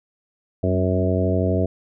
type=harmonic tone with a mistuned harmonic; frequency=92.5 Hz; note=F#2; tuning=in tune; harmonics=1 / 2 / 3 / 4 / 5 / 6 / 7; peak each=-21 / -25 / -26 / -27 / -27 / -29 / -26 dBFS; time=0.63-1.66 s; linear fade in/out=5 ms; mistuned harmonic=2; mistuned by=+36 cents; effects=none